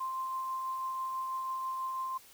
sine tone with tremolo, 1047 Hz, C6, 1 cent sharp, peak -32 dBFS, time 0-2.18 s, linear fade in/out 10 ms, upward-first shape triangle, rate 6.1 Hz, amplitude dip 25%, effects white hiss -57 dBFS RMS until 2.33 s

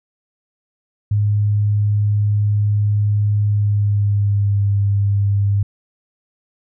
sine tone with pitch glide, 103.83 to 100.58 Hz, G#2 to G2, 0 to +45 cents, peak -13 dBFS, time 1.11-5.63 s, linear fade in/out 5 ms, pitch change -55 cents, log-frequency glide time 3.44-4.67 s, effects none

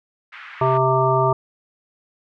white band-pass noise, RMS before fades -39 dBFS, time 0.32-0.78 s, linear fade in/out 10 ms, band 1200 to 2200 Hz, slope 24 dB/octave
harmonic tone, 130.81 Hz, C3, in tune, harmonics 1 / 3 / 5 / 7 / 9, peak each -21 / -21 / -21 / -21 / -21 dBFS, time 0.61-1.33 s, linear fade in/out 5 ms
effects none

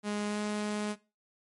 sawtooth tone with pitch glide, 207.7 to 209.5 Hz, G#3 to G#3, 0 to +15 cents, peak -27 dBFS, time 0.03-0.96 s, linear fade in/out 50 ms, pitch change +15 cents, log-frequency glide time 0.27-0.39 s, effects noise-tail reverb RT60 0.3 s tail -19 dB re dry + MP3 48 kbps

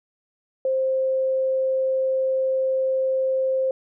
sine tone, 526 Hz, C5, 9 cents sharp, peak -19 dBFS, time 0.65-3.71 s, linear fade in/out 2 ms, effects none

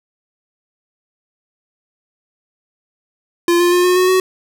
square tone with pitch steps, 345.1 / 350.5 / 356 / 361.6 / 367.3 / 373.1 Hz, F4 / F4 / F4 / F#4 / F#4 / F#4, -21 / +6 / +33 / -40 / -13 / +14 cents, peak -11 dBFS, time 3.48-4.2 s, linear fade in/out 2 ms, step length 120 ms, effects none

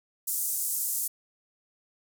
white band-pass noise, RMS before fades -30 dBFS, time 0.27-1.08 s, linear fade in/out 10 ms, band 7300 to 15000 Hz, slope 24 dB/octave, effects none

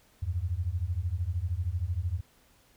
sine beating tone pair, 81.5 / 94.5 Hz, E2 / F#2, -19 / +37 cents, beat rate 13 Hz, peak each -31 dBFS, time 0.22-2.21 s, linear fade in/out 10 ms, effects pink hiss -63 dBFS RMS until 2.76 s

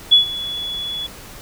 sine tone with ADSR envelope, 3400 Hz, G#7, 40 cents sharp, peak -5 dBFS, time 0.11-1.07 s, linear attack 19 ms, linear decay 120 ms, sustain -18 dB, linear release 11 ms, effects pink hiss -38 dBFS RMS until 1.41 s

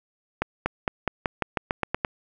accelerating click train, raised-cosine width 0.5 ms, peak -8 dBFS, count 11, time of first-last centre 0.42-2.048 s, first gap 240 ms, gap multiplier 0.91, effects none

